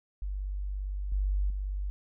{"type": "tone with level steps", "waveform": "sine", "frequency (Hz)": 48.78, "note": "G1", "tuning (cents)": -8, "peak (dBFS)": [-31, -25, -30], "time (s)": [0.22, 1.9], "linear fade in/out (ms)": 0, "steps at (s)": [1.12, 1.5], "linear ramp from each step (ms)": 2, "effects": []}